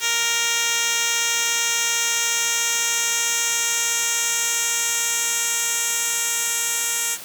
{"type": "tone with band-pass filter sweep", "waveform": "10% pulse", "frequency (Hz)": 466.2, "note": "A#4", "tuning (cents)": 0, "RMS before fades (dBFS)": -22, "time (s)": [0, 7.18], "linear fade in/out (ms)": 50, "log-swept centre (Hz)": [5100, 8600], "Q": 1.5, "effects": ["white hiss -37 dBFS RMS until 7.24 s", "high-pass 100 Hz 12 dB/octave"]}